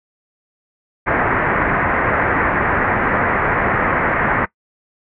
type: low-pass noise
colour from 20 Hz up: white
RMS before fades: -17 dBFS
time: 1.06-4.46 s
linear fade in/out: 20 ms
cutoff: 2000 Hz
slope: 48 dB/octave
effects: noise-tail reverb RT60 0.1 s tail -20 dB re dry